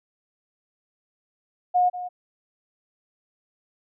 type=tone with echo; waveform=sine; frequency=721 Hz; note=F#5; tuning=45 cents flat; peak=-16 dBFS; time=1.74-1.9 s; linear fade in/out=20 ms; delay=190 ms; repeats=1; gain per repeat=-13 dB; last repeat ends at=2.09 s; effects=none